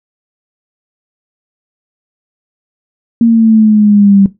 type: exponential sweep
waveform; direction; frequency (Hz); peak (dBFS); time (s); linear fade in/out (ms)
sine; down; 233.1 to 195; -3; 3.21-4.26; 2
effects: noise-tail reverb RT60 0.2 s tail -17 dB re dry